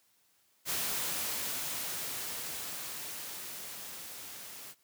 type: noise with level ramp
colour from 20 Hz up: white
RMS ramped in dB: -33 to -47 dBFS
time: 0.65-4.75 s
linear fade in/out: 50 ms
effects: white hiss -70 dBFS RMS until 4.83 s + high-pass 80 Hz 12 dB/octave